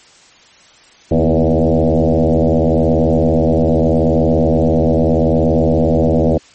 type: tone with frequency modulation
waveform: sine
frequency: 165.9 Hz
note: E3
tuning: 11 cents sharp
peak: -9 dBFS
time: 1.11-6.38 s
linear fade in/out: 5 ms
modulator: 80.8 Hz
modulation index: 5.8
effects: white hiss -45 dBFS RMS until 6.54 s + MP3 32 kbps